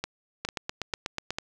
two click trains, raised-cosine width 0.2 ms, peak -13 / -13 dBFS, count 4 / 8, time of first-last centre 0.04-1.385 / 0.45-1.306 s, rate 2.23 / 8.18 Hz, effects none

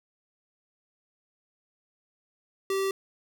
square tone, 388 Hz, G4, 18 cents flat, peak -26 dBFS, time 2.7-2.91 s, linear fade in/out 2 ms, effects none

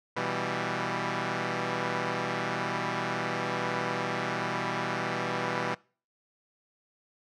5% pulse chord, E minor, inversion second, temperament equal, 123.47 / 164.81 / 196 Hz, B2 / E3 / G3, 0 / 0 / 0 cents, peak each -22 dBFS, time 0.16-5.75 s, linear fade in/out 10 ms, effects noise-tail reverb RT60 0.4 s tail -24 dB re dry + low-pass 4000 Hz 12 dB/octave

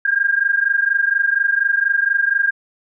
sine tone pair together, 1598.8 / 1623 Hz, G6 / G#6, +34 / -40 cents, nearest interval unison, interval 26 cents, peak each -17 dBFS, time 0.05-2.51 s, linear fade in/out 5 ms, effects none

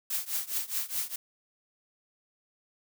blue noise with tremolo, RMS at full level -29 dBFS, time 0.1-1.16 s, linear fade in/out 5 ms, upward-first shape triangle, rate 4.8 Hz, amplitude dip 95%, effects none

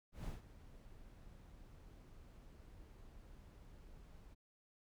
brown noise with ADSR envelope, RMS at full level -43 dBFS, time 0.12-4.35 s, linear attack 140 ms, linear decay 150 ms, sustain -15 dB, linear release 20 ms, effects none

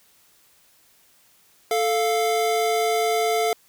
square tone pair together, 440 / 698.5 Hz, A4 / F5, 0 / 0 cents, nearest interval minor sixth, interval 800 cents, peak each -23 dBFS, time 1.71-3.53 s, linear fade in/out 2 ms, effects white hiss -58 dBFS RMS until 3.68 s

